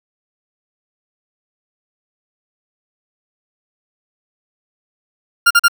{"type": "tone bursts", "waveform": "40% pulse", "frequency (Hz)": 1400, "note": "F6", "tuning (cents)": 4, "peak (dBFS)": -6, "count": 3, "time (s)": [5.46, 5.683], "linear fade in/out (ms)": 10, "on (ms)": 47, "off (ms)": 41, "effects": []}